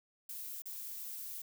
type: noise with dropouts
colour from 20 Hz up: violet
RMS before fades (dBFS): -44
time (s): 0.29-1.42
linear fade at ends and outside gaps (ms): 5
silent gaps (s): 0.621-0.656
effects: none